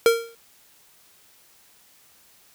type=tone with exponential decay; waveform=square; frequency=461.8 Hz; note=A#4; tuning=16 cents flat; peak=-11 dBFS; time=0.06-0.35 s; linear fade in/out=1 ms; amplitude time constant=62 ms; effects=white hiss -56 dBFS RMS until 2.54 s